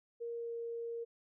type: tone with pitch glide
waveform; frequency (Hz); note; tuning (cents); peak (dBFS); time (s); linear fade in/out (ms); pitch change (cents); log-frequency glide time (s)
sine; 468.4 to 465.4; A#4 to A#4; +8 to -3; -38; 0.2-1.05; 20; -11; 0.34-0.53
effects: none